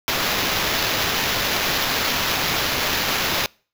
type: noise with sample-and-hold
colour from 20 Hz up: violet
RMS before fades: -22 dBFS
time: 0.08-3.46 s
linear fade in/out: 0 ms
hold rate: 8820 Hz
effects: noise-tail reverb RT60 0.4 s tail -26 dB re dry